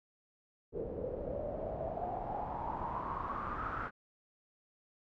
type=noise with low-pass filter sweep; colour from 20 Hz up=pink; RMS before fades=-39 dBFS; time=0.72-3.91 s; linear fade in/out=50 ms; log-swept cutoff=450 to 1400 Hz; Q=8; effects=none